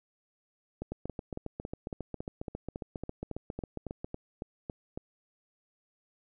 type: two click trains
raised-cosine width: 2 ms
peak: -23 / -23 dBFS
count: 16 / 24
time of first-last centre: 0.82-4.975 / 0.92-4.045 s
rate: 3.61 / 7.36 Hz
effects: none